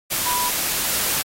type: tone in noise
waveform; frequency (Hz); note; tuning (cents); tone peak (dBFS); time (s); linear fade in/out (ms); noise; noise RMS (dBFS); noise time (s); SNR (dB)
sine; 984; B5; -7; -22; 0.25-0.5; 20; white; -22; 0.1-1.23; -3
effects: AAC 48 kbps